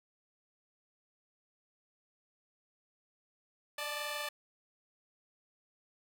10% pulse tone cluster, 590 / 611 / 872 Hz, D5 / D#5 / A5, +8 / -32 / -16 cents, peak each -30 / -39 / -34 dBFS, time 3.78-4.29 s, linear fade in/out 5 ms, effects none

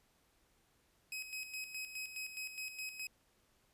sawtooth tone with tremolo, 2540 Hz, D#7, 35 cents sharp, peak -37 dBFS, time 1.12-3.07 s, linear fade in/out 2 ms, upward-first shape square, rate 4.8 Hz, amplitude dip 60%, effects pink hiss -73 dBFS RMS until 3.73 s + resampled to 32000 Hz

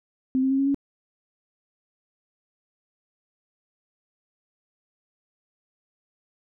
sine tone with pitch steps, 260.4 / 265 / 269.6 / 274.3 / 279.1 Hz, C4 / C4 / C#4 / C#4 / C#4, -8 / +22 / -48 / -18 / +12 cents, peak -19 dBFS, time 0.35-0.745 s, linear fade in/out 0 ms, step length 79 ms, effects none

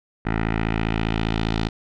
10% pulse tone with low-pass filter sweep, 55 Hz, A1, in tune, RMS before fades -23 dBFS, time 0.25-1.69 s, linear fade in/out 10 ms, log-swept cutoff 1900 to 4100 Hz, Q 2, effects none

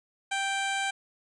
15% pulse tone, 784 Hz, G5, in tune, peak -21 dBFS, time 0.31-0.91 s, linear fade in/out 10 ms, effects resampled to 24000 Hz

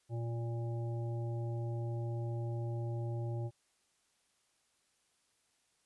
harmonic tone with a mistuned harmonic, 116.6 Hz, A#2, 1 cent sharp, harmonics 1 / 3 / 5 / 7, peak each -35 / -45 / -49 / -52 dBFS, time 0.09-3.51 s, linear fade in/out 50 ms, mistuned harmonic 1, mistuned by +19 cents, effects white hiss -75 dBFS RMS until 5.85 s + resampled to 24000 Hz

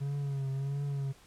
triangle tone with vibrato, 138.59 Hz, C#3, in tune, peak -29 dBFS, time 0-1.13 s, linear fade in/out 20 ms, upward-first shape triangle, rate 1.5 Hz, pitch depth 57 cents each way, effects pink hiss -59 dBFS RMS until 1.26 s + low-pass 11000 Hz 12 dB/octave

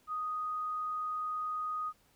sine tone, 1244.5 Hz, D#6, in tune, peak -33 dBFS, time 0.07-1.93 s, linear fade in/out 50 ms, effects pink hiss -68 dBFS RMS until 2.15 s

